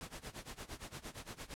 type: noise with tremolo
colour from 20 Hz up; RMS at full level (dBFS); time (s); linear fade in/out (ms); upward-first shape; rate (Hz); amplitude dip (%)
pink; -45; 0.01-1.54; 0; sine; 8.7; 90
effects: low-pass 11000 Hz 12 dB/octave

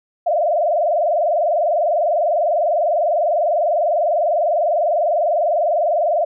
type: tone with vibrato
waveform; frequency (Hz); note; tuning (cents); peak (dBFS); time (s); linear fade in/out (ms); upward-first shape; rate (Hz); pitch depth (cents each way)
sine; 645; E5; -38; -14; 0.26-6.25; 10; sine; 20; 170
effects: none

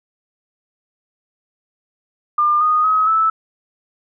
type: tone with pitch steps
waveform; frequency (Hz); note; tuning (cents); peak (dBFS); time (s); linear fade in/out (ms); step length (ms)
sine; 1200 / 1235.9 / 1272.8 / 1310.9; D6 / D#6 / D#6 / E6; +37 / -12 / +39 / -10; -12; 2.38-3.3; 5; 230
effects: none

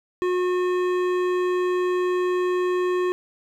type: tone with hard clipping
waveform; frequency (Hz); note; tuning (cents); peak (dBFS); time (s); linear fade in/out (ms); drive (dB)
sine; 362; F#4; -38; -22; 0.22-3.12; 0; 13
effects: none

